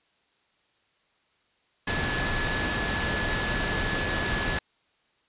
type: tone in noise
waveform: sine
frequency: 1711 Hz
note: A6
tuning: 49 cents flat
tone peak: -31 dBFS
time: 1.87-4.59 s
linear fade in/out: 5 ms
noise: pink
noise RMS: -28 dBFS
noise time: 1.87-4.59 s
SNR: -6 dB
effects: white hiss -68 dBFS RMS until 5.28 s + resampled to 8000 Hz